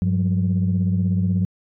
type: tone cluster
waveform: sine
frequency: 99.1 / 179.1 / 195.4 Hz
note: G2 / F3 / G3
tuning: +19 / +44 / -5 cents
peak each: -19 / -19 / -28 dBFS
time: 0.02-1.45 s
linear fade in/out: 0 ms
effects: tanh soft clip ceiling -11 dBFS